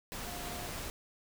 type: tone in noise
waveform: sine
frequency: 707 Hz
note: F5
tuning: 21 cents sharp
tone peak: -46 dBFS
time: 0.26-0.67 s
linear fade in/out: 0 ms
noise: pink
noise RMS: -41 dBFS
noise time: 0.12-0.9 s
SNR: -8 dB
effects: none